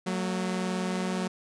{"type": "tone pair together", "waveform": "sawtooth", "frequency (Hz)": [184.71, 226], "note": ["F#3", "A3"], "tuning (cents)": [-3, 47], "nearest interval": "minor third", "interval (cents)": 350, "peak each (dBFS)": [-25, -30], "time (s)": [0.06, 1.28], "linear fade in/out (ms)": 10, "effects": ["resampled to 22050 Hz"]}